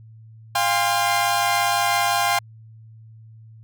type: chord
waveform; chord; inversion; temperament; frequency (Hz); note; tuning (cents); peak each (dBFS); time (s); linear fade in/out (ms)
sawtooth; F suspended second; none; equal with one note detuned; 698.5 / 804.2 / 1046.5; F5 / G5 / C6; 0 / +44 / 0; -19 / -18 / -20; 0.55-2.39; 5
effects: added 111 Hz sine -42 dBFS peak until 3.63 s